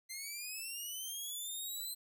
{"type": "linear sweep", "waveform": "10% pulse", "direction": "up", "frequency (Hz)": [2065, 4100], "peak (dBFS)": -33, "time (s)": [0.09, 1.95], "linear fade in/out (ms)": 20, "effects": []}